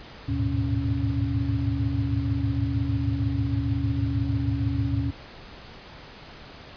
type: tone cluster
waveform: sine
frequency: 76.8 / 103.2 / 109.6 / 125.3 / 277.8 Hz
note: D#2 / G#2 / A2 / B2 / C#4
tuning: -22 / -10 / -6 / +25 / +4 cents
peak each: -29 dBFS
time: 0.28-5.11 s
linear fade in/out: 10 ms
effects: pink hiss -44 dBFS RMS until 6.76 s + resampled to 11025 Hz